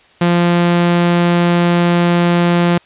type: tone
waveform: sawtooth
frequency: 173.4 Hz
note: F3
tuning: 12 cents flat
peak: -6 dBFS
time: 0.21-2.78 s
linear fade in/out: 5 ms
effects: white hiss -48 dBFS RMS until 2.85 s + resampled to 8000 Hz